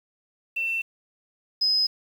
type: tone pair in turn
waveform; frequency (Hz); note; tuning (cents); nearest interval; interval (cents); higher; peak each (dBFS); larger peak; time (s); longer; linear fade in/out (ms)
sine; 2689 / 5059; E7 / D#8; +34 / +28; major seventh; 1094; second; -24 / -19; second; 0.56-0.82 / 1.61-1.87; neither; 10
effects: 8-bit